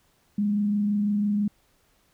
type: tone with frequency modulation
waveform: sine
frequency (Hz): 206.1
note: G#3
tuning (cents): -13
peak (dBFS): -21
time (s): 0.38-1.48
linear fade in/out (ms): 5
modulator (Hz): 26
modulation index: 0.21
effects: pink hiss -65 dBFS RMS until 2.13 s